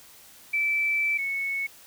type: tone pair in turn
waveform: sine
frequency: 2322 / 2207 Hz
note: D7 / C#7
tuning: -20 / -8 cents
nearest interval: minor second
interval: 88 cents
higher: first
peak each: -22 / -26 dBFS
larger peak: first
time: 0.53-1.18 / 1.18-1.67 s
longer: first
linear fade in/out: 10 ms
effects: white hiss -51 dBFS RMS until 1.86 s